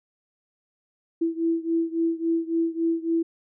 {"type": "beating tone pair", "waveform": "sine", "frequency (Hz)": [329.6, 333.2], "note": ["E4", "E4"], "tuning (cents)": [0, 19], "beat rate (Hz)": 3.6, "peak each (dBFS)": [-24, -26], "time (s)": [1.21, 3.23], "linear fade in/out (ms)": 10, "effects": []}